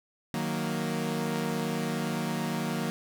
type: chord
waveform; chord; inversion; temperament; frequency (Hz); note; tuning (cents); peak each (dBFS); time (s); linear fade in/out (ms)
sawtooth; D# minor; none; equal; 155.56 / 185 / 233.1; D#3 / F#3 / A#3; 0 / 0 / 0; -30 / -30 / -28; 0.34-2.9; 0
effects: none